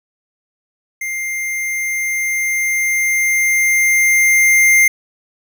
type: tone with level ramp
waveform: square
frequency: 2100 Hz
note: C7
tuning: 6 cents sharp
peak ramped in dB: -21 to -8 dBFS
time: 1.01-4.88 s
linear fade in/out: 5 ms
effects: none